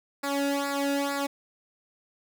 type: tone with flanger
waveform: sawtooth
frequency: 280.8 Hz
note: C#4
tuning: 22 cents sharp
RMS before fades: -28 dBFS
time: 0.23-1.27 s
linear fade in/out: 10 ms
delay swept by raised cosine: 0.32 to 0.95 ms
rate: 2.2 Hz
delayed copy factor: -0.9
effects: none